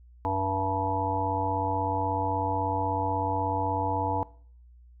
harmonic tone, 96.3 Hz, G2, 30 cents flat, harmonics 1 / 3 / 5 / 7 / 9 / 10, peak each -32 / -34 / -35 / -35 / -29 / -32 dBFS, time 0.25-4.23 s, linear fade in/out 0 ms, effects noise-tail reverb RT60 0.5 s tail -20 dB re dry + added 60 Hz sine -50 dBFS peak until 5 s

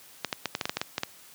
clicks, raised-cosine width 0.2 ms, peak -10 dBFS, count 11, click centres 0.247 / 0.328 / 0.457 / 0.551 / 0.612 / 0.655 / 0.695 / 0.77 / 0.815 / 0.981 / 1.034 s, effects white hiss -52 dBFS RMS until 1.34 s + high-pass 100 Hz 12 dB/octave

